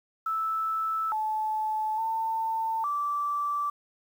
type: tone with pitch steps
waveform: sine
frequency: 1314 / 866 / 895 / 1164 Hz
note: E6 / A5 / A5 / D6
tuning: -6 / -28 / +29 / -16 cents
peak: -26 dBFS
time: 0.26-3.7 s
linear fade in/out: 5 ms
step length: 860 ms
effects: 9-bit